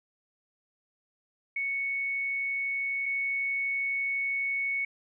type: tone pair in turn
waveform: sine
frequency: 2217 / 2217 Hz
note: C#7 / C#7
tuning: 0 / 0 cents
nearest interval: unison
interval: 0 cents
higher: neither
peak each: -28 / -27 dBFS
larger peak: second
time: 1.56-3.06 / 3.06-4.85 s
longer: second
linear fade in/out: 5 ms
effects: none